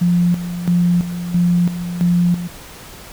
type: tone with tremolo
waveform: sine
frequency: 175.1 Hz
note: F3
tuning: 5 cents sharp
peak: -11 dBFS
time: 0.01-2.48 s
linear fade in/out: 10 ms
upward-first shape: square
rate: 1.5 Hz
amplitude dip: 70%
effects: pink hiss -37 dBFS RMS until 3.12 s